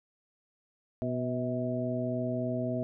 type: harmonic tone with a mistuned harmonic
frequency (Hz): 123.47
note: B2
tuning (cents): 0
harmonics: 1 / 2 / 3 / 4 / 5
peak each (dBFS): -35 / -33 / -39 / -42 / -34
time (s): 1.02-2.83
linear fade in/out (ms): 0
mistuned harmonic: 5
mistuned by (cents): +59
effects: none